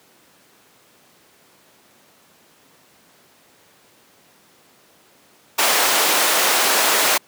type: high-pass noise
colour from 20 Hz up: pink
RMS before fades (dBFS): -17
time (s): 5.58-7.18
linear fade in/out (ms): 10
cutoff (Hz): 540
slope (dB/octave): 12
effects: pink hiss -53 dBFS RMS until 7.27 s + high-pass 200 Hz 12 dB/octave